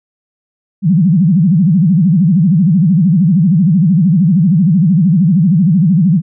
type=tone with vibrato; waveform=sine; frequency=174.61 Hz; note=F3; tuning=in tune; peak=-6 dBFS; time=0.82-6.22 s; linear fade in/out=50 ms; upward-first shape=sine; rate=13 Hz; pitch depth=260 cents each way; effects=none